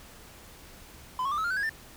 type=tone with pitch steps; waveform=triangle; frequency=1014 / 1099.4 / 1192 / 1292.4 / 1401.3 / 1519.3 / 1647.2 / 1786 Hz; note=B5 / C#6 / D6 / E6 / F6 / F#6 / G#6 / A6; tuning=+45 / -15 / +25 / -35 / +5 / +45 / -15 / +25 cents; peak=-25 dBFS; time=1.19-1.694 s; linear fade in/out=2 ms; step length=63 ms; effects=added 71 Hz sine -60 dBFS peak until 1.96 s + pink hiss -50 dBFS RMS until 1.96 s